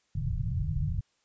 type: low-pass noise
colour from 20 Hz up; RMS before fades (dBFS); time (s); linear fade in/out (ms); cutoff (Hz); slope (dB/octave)
white; -30; 0.15-1.01; 5; 160; 96
effects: white hiss -72 dBFS RMS until 1.24 s + resampled to 16000 Hz